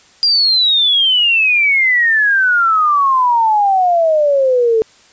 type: exponential sweep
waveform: sine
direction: down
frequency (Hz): 4852 to 435.8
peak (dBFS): -9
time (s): 0.23-4.82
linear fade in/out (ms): 0
effects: white hiss -47 dBFS RMS until 5.12 s + resampled to 16000 Hz